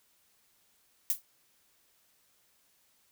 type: noise with exponential decay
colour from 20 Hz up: violet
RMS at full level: -24 dBFS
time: 1.1-1.22 s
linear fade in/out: 1 ms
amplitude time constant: 24 ms
effects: white hiss -69 dBFS RMS until 3.11 s